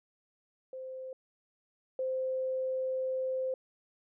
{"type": "tone pair in turn", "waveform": "sine", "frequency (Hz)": [520, 520], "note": ["C5", "C5"], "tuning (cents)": [-11, -11], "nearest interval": "unison", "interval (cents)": 0, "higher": "neither", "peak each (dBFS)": [-39, -30], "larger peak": "second", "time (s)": [[0.73, 1.13], [1.99, 3.54]], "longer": "second", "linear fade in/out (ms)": 2, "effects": []}